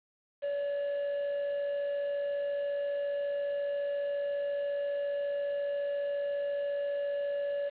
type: tone with amplitude modulation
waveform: triangle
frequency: 570 Hz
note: C#5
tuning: 48 cents sharp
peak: -27 dBFS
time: 0.42-7.7 s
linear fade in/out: 20 ms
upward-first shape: sine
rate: 54.5 Hz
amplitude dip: 25%
effects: resampled to 8000 Hz + 9-bit